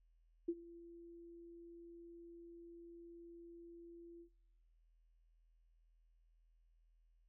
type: tone with ADSR envelope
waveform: sine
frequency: 340.1 Hz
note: F4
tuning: 46 cents flat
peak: -33 dBFS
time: 0.48-4.29 s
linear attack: 9 ms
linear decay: 49 ms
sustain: -21 dB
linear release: 83 ms
effects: noise-tail reverb RT60 1.0 s tail -23 dB re dry + added 41 Hz sine -69 dBFS peak until 7.28 s